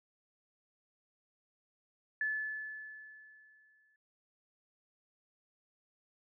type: tone with exponential decay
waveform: sine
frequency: 1731 Hz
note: A6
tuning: 29 cents flat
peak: -30 dBFS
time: 2.21-3.96 s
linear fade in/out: 2 ms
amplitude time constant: 380 ms
effects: none